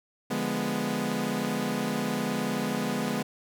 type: chord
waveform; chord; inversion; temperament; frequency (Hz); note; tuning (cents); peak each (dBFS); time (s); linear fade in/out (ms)
sawtooth; D diminished seventh; none; equal; 146.83 / 174.61 / 207.7 / 246.9; D3 / F3 / Ab3 / Cb4; 0 / 0 / 0 / 0; -33 / -32 / -27 / -27; 0.3-3.23; 10
effects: none

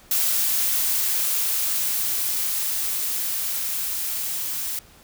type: noise with level ramp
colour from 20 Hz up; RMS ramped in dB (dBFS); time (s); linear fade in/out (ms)
blue; -21 to -28; 0.11-4.79; 2
effects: pink hiss -51 dBFS RMS until 5.03 s

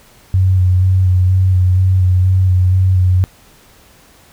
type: tone with vibrato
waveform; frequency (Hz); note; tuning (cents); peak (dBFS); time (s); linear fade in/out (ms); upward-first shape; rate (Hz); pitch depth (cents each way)
sine; 92.5; F#2; 0; -8; 0.34-3.24; 0; square; 2.1; 20
effects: pink hiss -46 dBFS RMS until 4.32 s

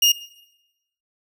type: tone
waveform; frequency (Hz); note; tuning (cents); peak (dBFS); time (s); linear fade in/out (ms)
30% pulse; 2842; F7; +30; -11; 0.02-0.12; 5
effects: noise-tail reverb RT60 0.9 s tail -17 dB re dry

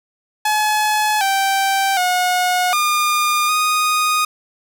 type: tone with pitch steps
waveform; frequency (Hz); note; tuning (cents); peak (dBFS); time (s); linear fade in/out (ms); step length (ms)
sawtooth; 852 / 780 / 725 / 1211 / 1239; G#5 / G5 / F#5 / D#6 / D#6; +44 / -9 / -35 / -47 / -8; -11; 0.45-4.25; 5; 760
effects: none

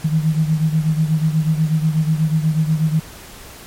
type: beating tone pair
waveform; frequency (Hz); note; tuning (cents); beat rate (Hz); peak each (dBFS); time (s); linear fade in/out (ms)
sine; 155.56 / 163.76; D#3 / E3; 0 / -11; 8.2; -15 / -20; 0.04-3; 10
effects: pink hiss -38 dBFS RMS until 3.66 s + MP3 64 kbps

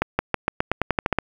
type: accelerating click train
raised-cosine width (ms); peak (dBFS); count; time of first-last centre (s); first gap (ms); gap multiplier
0.5; -4; 12; 0.02-1.187; 170; 0.9
effects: 7-bit

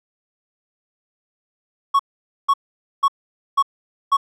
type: tone bursts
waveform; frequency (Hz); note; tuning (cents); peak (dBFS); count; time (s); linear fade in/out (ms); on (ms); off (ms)
triangle; 1108.7; C#6; 0; -10; 5; 1.94-4.17; 10; 54; 490
effects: none

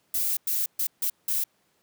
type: noise bursts at uneven times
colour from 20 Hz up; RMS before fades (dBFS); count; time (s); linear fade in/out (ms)
violet; -26; 5; 0.14-0.37 / 0.47-0.66 / 0.79-0.87 / 1.02-1.1 / 1.28-1.44; 5
effects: pink hiss -68 dBFS RMS until 1.82 s + high-pass 150 Hz 12 dB/octave

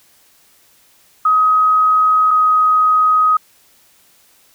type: tone pair in turn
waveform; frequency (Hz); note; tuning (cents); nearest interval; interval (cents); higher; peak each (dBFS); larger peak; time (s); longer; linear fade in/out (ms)
sine; 1263 / 1257.3; D#6 / D#6; +26 / +18; unison; 8; first; -9; neither; 1.25-2.31 / 2.31-3.37; neither; 5
effects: white hiss -52 dBFS RMS until 4.54 s

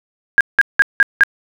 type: tone bursts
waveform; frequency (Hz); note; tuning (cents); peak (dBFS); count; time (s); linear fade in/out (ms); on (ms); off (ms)
sine; 1625; G#6; -38; -5; 5; 0.38-1.235; 0; 27; 180
effects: none

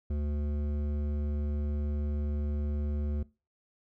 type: tone with hard clipping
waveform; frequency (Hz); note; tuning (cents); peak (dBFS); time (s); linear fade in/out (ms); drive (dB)
sine; 73.42; D2; 0; -31; 0.1-3.23; 5; 12
effects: noise-tail reverb RT60 0.3 s tail -21 dB re dry

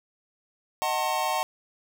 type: chord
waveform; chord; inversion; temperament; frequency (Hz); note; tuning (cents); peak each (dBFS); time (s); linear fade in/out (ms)
square; D# diminished seventh; none; just; 622.3 / 746.7 / 896 / 1075.3; D#5 / F#5 / A5 / C6; 0 / +16 / +31 / +47; -33 / -30 / -30 / -32; 0.82-1.43; 0
effects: none

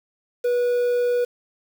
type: tone with quantisation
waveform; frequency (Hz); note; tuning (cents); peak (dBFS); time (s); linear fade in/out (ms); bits
triangle; 487.2; B4; -24; -16; 0.44-1.25; 10; 7
effects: none

